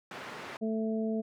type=band-pass noise; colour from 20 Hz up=white; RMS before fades=-43 dBFS; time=0.11-0.57 s; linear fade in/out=2 ms; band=170 to 1800 Hz; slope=12 dB/octave
type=harmonic tone; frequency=220.6 Hz; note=A3; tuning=5 cents sharp; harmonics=1 / 2 / 3; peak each=-30 / -35 / -39 dBFS; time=0.61-1.22 s; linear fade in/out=20 ms
effects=none